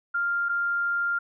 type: tone pair in turn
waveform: sine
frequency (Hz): 1396.9 / 1396.9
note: F6 / F6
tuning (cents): 0 / 0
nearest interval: unison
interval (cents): 0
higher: neither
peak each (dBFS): -23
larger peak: neither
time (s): 0.14-0.49 / 0.49-1.19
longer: second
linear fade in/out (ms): 10
effects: none